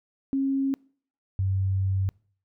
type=tone pair in turn; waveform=sine; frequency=271.4 / 95.9 Hz; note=C#4 / G2; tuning=-36 / -37 cents; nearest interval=octave + tritone; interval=1801 cents; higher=first; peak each=-22 dBFS; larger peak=neither; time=0.33-0.74 / 1.39-2.09 s; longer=second; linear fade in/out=0 ms; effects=noise-tail reverb RT60 0.5 s tail -26 dB re dry